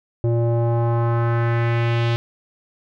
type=tone with low-pass filter sweep; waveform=square; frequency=117.2 Hz; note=A#2; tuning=10 cents sharp; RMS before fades=-19 dBFS; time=0.24-2.16 s; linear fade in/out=0 ms; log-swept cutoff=470 to 3500 Hz; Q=1.9; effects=none